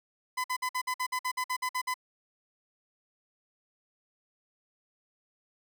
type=tone bursts; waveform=30% pulse; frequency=1010 Hz; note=B5; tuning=39 cents sharp; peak=-26 dBFS; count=13; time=0.37-1.942 s; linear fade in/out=10 ms; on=72 ms; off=53 ms; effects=none